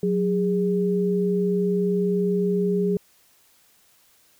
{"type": "tone pair together", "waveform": "sine", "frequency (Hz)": [183.18, 409.8], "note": ["F#3", "G#4"], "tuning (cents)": [-17, -23], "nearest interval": "octave + major second", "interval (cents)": 1394, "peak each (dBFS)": -22, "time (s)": [0.03, 2.97], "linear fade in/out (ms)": 2, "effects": ["white hiss -59 dBFS RMS until 4.39 s"]}